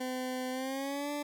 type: tone with pitch glide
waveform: 20% pulse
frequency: 255.4 to 291.7 Hz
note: C4 to D4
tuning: -42 to -12 cents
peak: -29 dBFS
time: 0-1.23 s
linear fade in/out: 10 ms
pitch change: +230 cents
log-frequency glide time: 0.51-1.11 s
effects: none